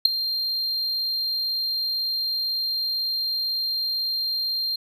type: tone with ADSR envelope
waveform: triangle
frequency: 4186 Hz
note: C8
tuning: in tune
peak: -6 dBFS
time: 0.05-4.76 s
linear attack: 6 ms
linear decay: 5 ms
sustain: -16 dB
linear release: 7 ms
effects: none